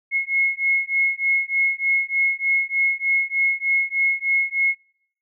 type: beating tone pair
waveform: sine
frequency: 2169 / 2172.3 Hz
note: C#7 / C#7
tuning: -38 / -36 cents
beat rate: 3.3 Hz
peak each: -21 / -21 dBFS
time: 0.11-4.75 s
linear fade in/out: 50 ms
effects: noise-tail reverb RT60 0.7 s tail -25 dB re dry